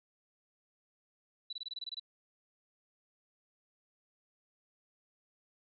sine tone bursts, 3951 Hz, B7, in tune, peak -38 dBFS, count 10, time 1.5-1.997 s, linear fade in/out 5 ms, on 29 ms, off 23 ms, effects none

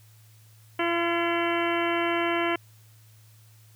harmonic tone with a mistuned harmonic, 340.7 Hz, F4, 43 cents flat, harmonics 1 / 2 / 3 / 4 / 5 / 6 / 7 / 8 / 9, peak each -27 / -30 / -32 / -33 / -34 / -35 / -35 / -36 / -37 dBFS, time 0.79-2.56 s, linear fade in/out 5 ms, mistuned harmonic 7, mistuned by -75 cents, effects added 109 Hz sine -52 dBFS peak until 3.75 s + white hiss -60 dBFS RMS until 3.75 s

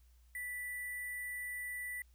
sine tone with sample-and-hold, 1972 Hz, B6, 3 cents flat, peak -39 dBFS, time 0.35-2.02 s, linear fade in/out 2 ms, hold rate 11025 Hz, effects added 60 Hz sine -61 dBFS peak until 2.14 s + white hiss -75 dBFS RMS until 2.14 s

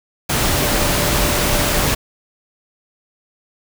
sine tone in noise, 587.3 Hz, D5, in tune, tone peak -26 dBFS, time 0.53-1.84 s, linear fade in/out 10 ms, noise pink, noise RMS -17 dBFS, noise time 0.29-1.95 s, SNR -12 dB, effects none

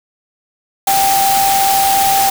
sine tone in noise, 784 Hz, G5, in tune, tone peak -11 dBFS, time 0.87-2.3 s, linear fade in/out 5 ms, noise white, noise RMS -17 dBFS, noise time 0.87-2.3 s, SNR +3 dB, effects none

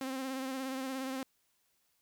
sawtooth tone with vibrato, 263.9 Hz, C4, 15 cents sharp, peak -32 dBFS, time 0.01-1.23 s, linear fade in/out 2 ms, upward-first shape sine, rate 17 Hz, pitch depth 35 cents each way, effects white hiss -75 dBFS RMS until 2.01 s

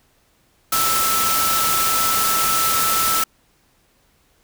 sine tone in noise, 1318.5 Hz, E6, in tune, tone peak -20 dBFS, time 0.72-3.24 s, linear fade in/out 5 ms, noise white, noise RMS -20 dBFS, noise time 0.72-3.24 s, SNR -3 dB, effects pink hiss -60 dBFS RMS until 4.43 s

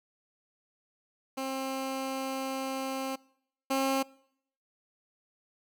15% pulse tone pair in turn, 266.1 / 268.7 Hz, C4 / C4, +29 / +46 cents, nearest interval unison, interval 17 cents, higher second, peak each -26 / -20 dBFS, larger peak second, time 1.37-3.16 / 3.7-4.03 s, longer first, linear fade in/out 10 ms, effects noise-tail reverb RT60 0.7 s tail -24 dB re dry

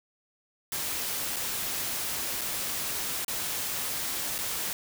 white noise with dropouts, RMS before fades -32 dBFS, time 0.72-4.73 s, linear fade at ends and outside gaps 1 ms, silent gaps 1.361-1.366 / 2.411-2.415 / 3.247-3.281 / 4.381-4.387 s, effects none

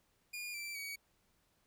sawtooth tone with pitch steps, 2428 / 2341 / 2258 Hz, D#7 / D7 / C#7, -43 / -6 / +31 cents, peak -38 dBFS, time 0.33-0.96 s, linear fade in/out 10 ms, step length 210 ms, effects pink hiss -75 dBFS RMS until 1.66 s

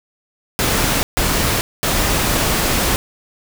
pink noise bursts at uneven times, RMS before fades -17 dBFS, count 3, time 0.59-1.03 / 1.17-1.61 / 1.83-2.96 s, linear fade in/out 0 ms, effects none

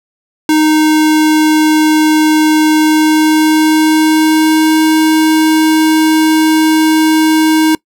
square tone with pitch glide, 310 to 314.7 Hz, D#4 to D#4, -6 to +20 cents, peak -7 dBFS, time 0.49-7.75 s, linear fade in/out 2 ms, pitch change +26 cents, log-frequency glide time 2.76-4.83 s, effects noise-tail reverb RT60 0.1 s tail -23 dB re dry

